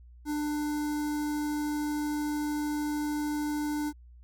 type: tone with notch filter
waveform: square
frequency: 297.8 Hz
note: D4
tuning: 24 cents sharp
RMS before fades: -31 dBFS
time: 0.25-3.93 s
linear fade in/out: 50 ms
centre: 2800 Hz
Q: 0.92
effects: added 60 Hz sine -49 dBFS peak until 4.23 s